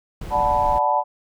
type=noise; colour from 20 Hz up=brown; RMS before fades=-30 dBFS; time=0.21-0.79 s; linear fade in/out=5 ms
type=chord; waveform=sine; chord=B minor seventh; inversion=first; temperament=equal with one note detuned; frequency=587.3 / 740 / 874.4 / 987.8 Hz; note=D5 / F#5 / A5 / B5; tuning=0 / 0 / -11 / 0 cents; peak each=-24 / -23 / -20 / -22 dBFS; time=0.3-1.04 s; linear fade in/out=50 ms
effects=none